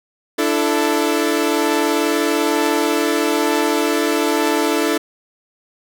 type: chord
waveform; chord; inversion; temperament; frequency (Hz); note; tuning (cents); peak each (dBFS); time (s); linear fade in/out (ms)
sawtooth; D suspended second; none; equal with one note detuned; 293.7 / 334 / 440; D4 / E4 / A4; 0 / +23 / 0; -16; 0.38-4.98; 10
effects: none